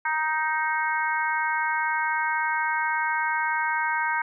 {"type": "harmonic tone", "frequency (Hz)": 312.1, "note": "D#4", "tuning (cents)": 5, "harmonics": [3, 4, 5, 6, 7], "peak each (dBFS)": [-26, -34, -27, -34, -32], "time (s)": [0.05, 4.22], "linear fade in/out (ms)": 5, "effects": []}